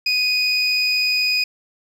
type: tone pair together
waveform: triangle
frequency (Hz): 2489 / 4978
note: D#7 / D#8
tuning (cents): 0 / 0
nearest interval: octave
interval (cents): 1200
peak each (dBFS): -18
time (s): 0.06-1.44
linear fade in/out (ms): 5
effects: none